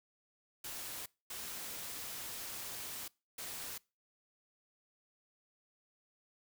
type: noise bursts at uneven times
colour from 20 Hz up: white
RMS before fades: -44 dBFS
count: 3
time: 0.64-1.06 / 1.3-3.08 / 3.38-3.78 s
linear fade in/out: 5 ms
effects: noise-tail reverb RT60 0.3 s tail -24 dB re dry